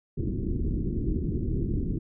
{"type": "low-pass noise", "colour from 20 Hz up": "pink", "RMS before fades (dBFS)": -28, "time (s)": [0.17, 1.99], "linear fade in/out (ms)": 10, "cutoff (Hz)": 380, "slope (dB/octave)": 48, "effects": []}